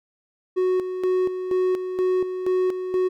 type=tone with tremolo; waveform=triangle; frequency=369 Hz; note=F#4; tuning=5 cents flat; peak=-16 dBFS; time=0.56-3.09 s; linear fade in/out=20 ms; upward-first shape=square; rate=2.1 Hz; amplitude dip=60%; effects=none